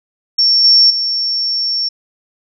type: tone with level steps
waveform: sine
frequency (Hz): 5460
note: F8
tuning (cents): -40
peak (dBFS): -8 / -5 / -14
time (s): 0.38-1.89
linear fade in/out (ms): 10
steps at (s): 0.64 / 0.9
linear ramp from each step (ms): 5
effects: none